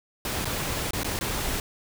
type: noise with dropouts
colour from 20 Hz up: pink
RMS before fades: -29 dBFS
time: 0.25-1.6 s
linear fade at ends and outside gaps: 1 ms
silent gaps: 0.446-0.454 / 0.908-0.933 / 1.033-1.045 / 1.19-1.21 s
effects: none